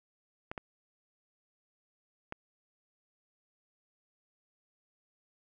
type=clicks; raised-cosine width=0.5 ms; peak=-23 dBFS; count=3; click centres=0.515 / 0.578 / 2.324 s; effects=none